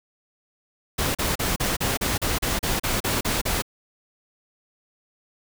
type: noise bursts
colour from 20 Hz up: pink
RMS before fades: -24 dBFS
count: 13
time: 0.98-3.622 s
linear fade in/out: 10 ms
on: 170 ms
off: 36 ms
effects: none